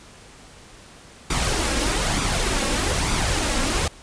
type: noise with flanger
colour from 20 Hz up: pink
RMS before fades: -22 dBFS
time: 1.3-3.88 s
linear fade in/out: 5 ms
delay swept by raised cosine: 0.83 to 3.73 ms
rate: 1.1 Hz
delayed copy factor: +0.5
effects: pink hiss -46 dBFS RMS until 4.02 s + resampled to 22050 Hz